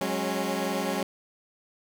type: chord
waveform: 15% pulse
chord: F# suspended second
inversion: none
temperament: equal with one note detuned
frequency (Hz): 185 / 207.7 / 273.5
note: F#3 / G#3 / C#4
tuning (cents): 0 / 0 / -23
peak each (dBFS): -25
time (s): 0.01-1.03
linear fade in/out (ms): 2
effects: none